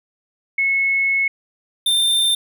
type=tone pair in turn; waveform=sine / square; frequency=2190 / 3591 Hz; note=C#7 / A7; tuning=-22 / +35 cents; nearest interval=major sixth; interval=857 cents; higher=second; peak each=-15 dBFS; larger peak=neither; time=0.58-1.28 / 1.86-2.35 s; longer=first; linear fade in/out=5 ms; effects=none